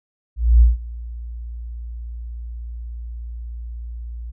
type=tone with ADSR envelope; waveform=sine; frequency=58.27 Hz; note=A#1; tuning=in tune; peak=-6 dBFS; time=0.36-4.32 s; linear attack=250 ms; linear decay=160 ms; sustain=-22 dB; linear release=23 ms; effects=none